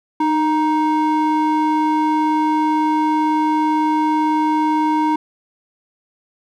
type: ring-modulated tone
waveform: triangle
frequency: 623 Hz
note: D#5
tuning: 2 cents sharp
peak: -9 dBFS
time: 0.2-5.16 s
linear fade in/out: 5 ms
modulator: 316 Hz
effects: none